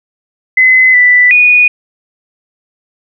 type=tone with pitch steps; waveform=sine; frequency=2034 / 1980 / 2465 Hz; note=C7 / B6 / D#7; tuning=-50 / +4 / -17 cents; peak=-3 dBFS; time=0.57-1.68 s; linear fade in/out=5 ms; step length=370 ms; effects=none